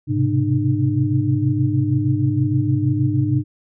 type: tone cluster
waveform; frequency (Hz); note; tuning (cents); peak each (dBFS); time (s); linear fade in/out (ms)
sine; 105.7 / 127.8 / 134.2 / 301.7; G#2 / C3 / C3 / D4; +31 / -40 / +44 / +47; -21; 0.07-3.44; 50
effects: none